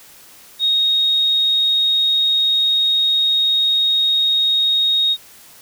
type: tone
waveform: sine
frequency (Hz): 3739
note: A#7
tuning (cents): +4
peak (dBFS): -13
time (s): 0.59-5.17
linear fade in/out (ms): 50
effects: white hiss -44 dBFS RMS until 5.61 s